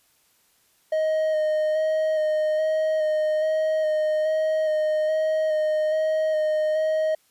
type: tone with vibrato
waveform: triangle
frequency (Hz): 622.3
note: D#5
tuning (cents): 0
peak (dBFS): -18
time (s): 0.92-7.15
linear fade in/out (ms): 5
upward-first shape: square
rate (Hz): 1.2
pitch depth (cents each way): 14
effects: white hiss -63 dBFS RMS until 7.3 s + resampled to 32000 Hz